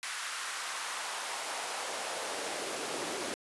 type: noise with high-pass filter sweep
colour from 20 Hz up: pink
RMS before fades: -37 dBFS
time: 0.03-3.34 s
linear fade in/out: 0 ms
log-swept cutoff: 1500 to 320 Hz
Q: 1.4
effects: resampled to 24000 Hz